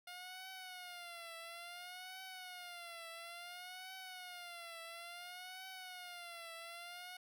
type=tone with vibrato; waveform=10% pulse; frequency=709 Hz; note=F5; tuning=26 cents sharp; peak=-40 dBFS; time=0.07-7.17 s; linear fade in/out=5 ms; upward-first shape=triangle; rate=0.58 Hz; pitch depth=120 cents each way; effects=none